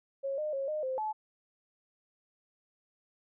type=tone with pitch steps; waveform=sine; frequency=547 / 609 / 545 / 612 / 521 / 862 Hz; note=C#5 / D#5 / C#5 / D#5 / C5 / A5; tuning=-23 / -37 / -29 / -29 / -7 / -36 cents; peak=-31 dBFS; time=0.23-1.13 s; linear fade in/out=20 ms; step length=150 ms; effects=none